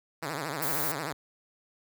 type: tone with vibrato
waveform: 5% pulse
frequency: 150 Hz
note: D3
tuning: 37 cents sharp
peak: -21 dBFS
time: 0.22-1.13 s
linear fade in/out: 10 ms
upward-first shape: triangle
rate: 13 Hz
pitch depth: 220 cents each way
type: noise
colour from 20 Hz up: violet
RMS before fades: -31 dBFS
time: 0.62-0.92 s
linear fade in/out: 5 ms
effects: none